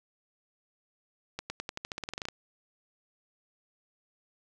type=accelerating click train; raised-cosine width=0.2 ms; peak=-18 dBFS; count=15; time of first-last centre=1.39-2.286 s; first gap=110 ms; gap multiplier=0.91; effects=none